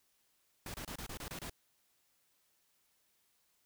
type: noise bursts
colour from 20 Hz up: pink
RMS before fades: -44 dBFS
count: 8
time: 0.66-1.497 s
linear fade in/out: 2 ms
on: 81 ms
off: 27 ms
effects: white hiss -75 dBFS RMS until 3.65 s